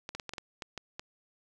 clicks, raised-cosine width 0.2 ms, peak -21 dBFS, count 9, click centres 0.091 / 0.15 / 0.198 / 0.293 / 0.336 / 0.382 / 0.622 / 0.777 / 0.995 s, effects none

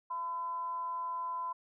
sine tone with frequency modulation, 1012 Hz, B5, 42 cents sharp, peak -34 dBFS, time 0.1-1.53 s, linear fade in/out 10 ms, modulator 333 Hz, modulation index 0.21, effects none

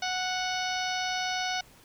harmonic tone with a mistuned harmonic, 738 Hz, F#5, 5 cents flat, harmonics 1 / 2 / 3 / 4 / 5 / 6 / 7 / 8, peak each -32 / -35 / -37 / -38 / -39 / -40 / -40 / -41 dBFS, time 0.02-1.61 s, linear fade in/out 5 ms, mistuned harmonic 7, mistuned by +20 cents, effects pink hiss -56 dBFS RMS until 1.84 s

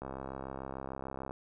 click train, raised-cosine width 1 ms, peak -26 dBFS, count 87, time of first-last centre 0.02-1.309 s, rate 66.7 Hz, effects none

